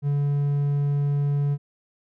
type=tone; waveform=triangle; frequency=143.2 Hz; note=D3; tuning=43 cents flat; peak=-18 dBFS; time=0.02-1.58 s; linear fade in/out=50 ms; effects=none